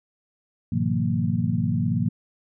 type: tone cluster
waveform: sine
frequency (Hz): 105.5 / 124.8 / 160.7 / 181.4 / 231.3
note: G#2 / B2 / E3 / F#3 / A#3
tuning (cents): +28 / +19 / -44 / -34 / -13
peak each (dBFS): -27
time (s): 0.72-2.09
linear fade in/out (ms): 5
effects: none